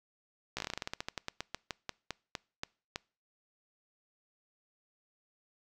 slowing click train, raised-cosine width 0.2 ms, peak -18 dBFS, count 24, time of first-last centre 0.57-2.959 s, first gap 15 ms, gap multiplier 1.15, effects noise-tail reverb RT60 0.4 s tail -25 dB re dry

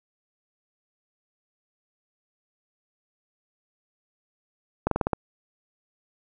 slowing click train, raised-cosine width 1 ms, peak -8 dBFS, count 6, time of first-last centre 4.87-5.133 s, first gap 43 ms, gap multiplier 1.1, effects none

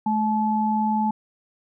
sine tone pair together, 215.6 / 862.4 Hz, A3 / A5, -35 / -35 cents, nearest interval 2 octaves, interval 2400 cents, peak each -22 / -22 dBFS, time 0.06-1.11 s, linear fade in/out 5 ms, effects none

